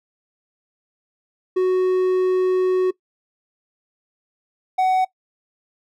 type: tone pair in turn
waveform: triangle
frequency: 370 / 748.6 Hz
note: F#4 / F#5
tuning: 0 / +20 cents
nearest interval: octave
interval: 1220 cents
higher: second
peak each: -13 dBFS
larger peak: neither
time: 1.56-2.91 / 4.78-5.05 s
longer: first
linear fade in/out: 10 ms
effects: noise-tail reverb RT60 0.1 s tail -20 dB re dry